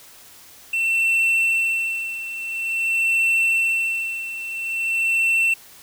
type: tone with tremolo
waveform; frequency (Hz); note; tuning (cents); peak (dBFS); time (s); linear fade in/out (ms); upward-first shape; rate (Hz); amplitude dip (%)
triangle; 2693; E7; +36; -14; 0.73-5.54; 5; sine; 0.48; 75
effects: white hiss -46 dBFS RMS until 5.82 s